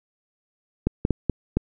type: clicks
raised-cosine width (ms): 3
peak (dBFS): -7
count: 5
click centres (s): 0.87 / 1.051 / 1.107 / 1.297 / 1.57
effects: none